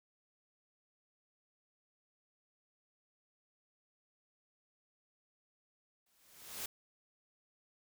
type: noise with exponential growth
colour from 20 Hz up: white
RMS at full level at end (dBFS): -39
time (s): 6.06-6.66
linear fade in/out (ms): 5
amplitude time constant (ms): 130
effects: none